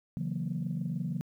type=chord; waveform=sine; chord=F# dominant seventh; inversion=second; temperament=equal; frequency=138.59 / 164.81 / 185 / 233.1 Hz; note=C#3 / E3 / F#3 / A#3; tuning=0 / 0 / 0 / 0 cents; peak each=-36 / -34 / -36 / -39 dBFS; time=0.17-1.21 s; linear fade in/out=0 ms; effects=tanh soft clip ceiling -23 dBFS + 11-bit